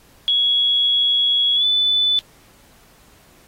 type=tone with pitch glide; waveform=sine; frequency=3344 to 3496 Hz; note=G#7 to A7; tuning=+11 to -12 cents; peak=-14 dBFS; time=0.28-2.19 s; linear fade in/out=0 ms; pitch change=+77 cents; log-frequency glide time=1.55-1.65 s; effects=pink hiss -52 dBFS RMS until 3.47 s + AAC 48 kbps